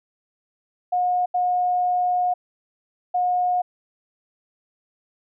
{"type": "tone bursts at uneven times", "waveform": "sine", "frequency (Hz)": 721, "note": "F#5", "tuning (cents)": -45, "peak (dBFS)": -18, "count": 3, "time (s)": [[0.92, 1.26], [1.34, 2.34], [3.14, 3.62]], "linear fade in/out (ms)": 10, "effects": []}